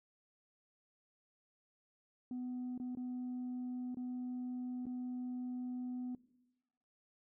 sine tone with dropouts, 249.7 Hz, B3, 19 cents sharp, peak -37 dBFS, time 2.31-6.15 s, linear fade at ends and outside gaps 2 ms, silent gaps 2.778-2.799 / 2.951-2.971 / 3.946-3.97 / 4.856-4.866 s, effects noise-tail reverb RT60 1.0 s tail -20 dB re dry + tanh soft clip ceiling -37 dBFS

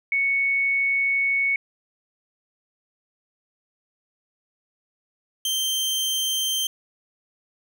sine / sawtooth tone pair in turn, 2217 / 3137 Hz, C#7 / G7, 0 / +1 cents, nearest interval tritone, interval 601 cents, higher second, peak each -19 dBFS, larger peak neither, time 0.12-1.56 / 5.45-6.67 s, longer first, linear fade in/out 2 ms, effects none

